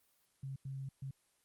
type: tone bursts at uneven times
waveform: sine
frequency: 135.2 Hz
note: C#3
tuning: 43 cents flat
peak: -40 dBFS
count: 3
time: 0.43-0.56 / 0.65-0.89 / 1.02-1.11 s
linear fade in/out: 5 ms
effects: white hiss -74 dBFS RMS until 1.44 s + Opus 24 kbps